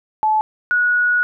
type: tone pair in turn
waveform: sine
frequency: 864 / 1459.8 Hz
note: A5 / F#6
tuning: -32 / -24 cents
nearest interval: major sixth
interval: 908 cents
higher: second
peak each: -13 dBFS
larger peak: neither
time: 0.23-0.41 / 0.71-1.23 s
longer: second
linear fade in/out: 0 ms
effects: none